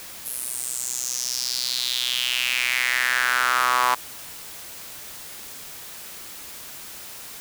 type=tone with high-pass filter sweep; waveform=sawtooth; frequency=124.9 Hz; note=B2; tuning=20 cents sharp; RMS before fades=-24 dBFS; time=0.25-3.95 s; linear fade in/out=10 ms; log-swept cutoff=11000 to 1000 Hz; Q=4.2; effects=white hiss -39 dBFS RMS until 7.4 s